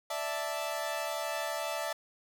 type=chord; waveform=sawtooth; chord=D suspended second; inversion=none; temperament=equal; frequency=587.3 / 659.3 / 880 Hz; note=D5 / E5 / A5; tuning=0 / 0 / 0 cents; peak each=-34 / -32 / -35 dBFS; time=0.1-1.93 s; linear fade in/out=5 ms; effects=none